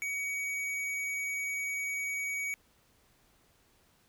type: tone with tanh clipping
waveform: sine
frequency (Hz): 2255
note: C#7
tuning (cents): +29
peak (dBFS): -34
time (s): 0.02-2.54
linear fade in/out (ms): 0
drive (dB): 14
effects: pink hiss -67 dBFS RMS until 4.08 s